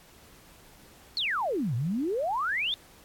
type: exponential two-way sweep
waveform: sine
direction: down then up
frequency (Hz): 4485 to 110.9 to 3684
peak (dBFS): -26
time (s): 1.17-2.74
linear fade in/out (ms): 0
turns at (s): 1.75
effects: pink hiss -55 dBFS RMS until 3.04 s + AAC 64 kbps